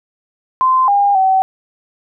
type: tone with pitch steps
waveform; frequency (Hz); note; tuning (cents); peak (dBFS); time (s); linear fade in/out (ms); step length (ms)
sine; 1036 / 807 / 762; C6 / G#5 / G5; -17 / -50 / -49; -9; 0.61-1.42; 0; 270
effects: none